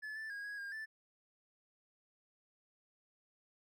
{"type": "tone with pitch steps", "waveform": "triangle", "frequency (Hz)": [1725, 1761, 1637, 1659, 1613, 1759], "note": ["A6", "A6", "G#6", "G#6", "G6", "A6"], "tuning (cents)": [-35, 1, -25, -2, 49, -1], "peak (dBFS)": -40, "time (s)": [0.02, 0.86], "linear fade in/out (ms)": 20, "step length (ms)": 140, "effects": []}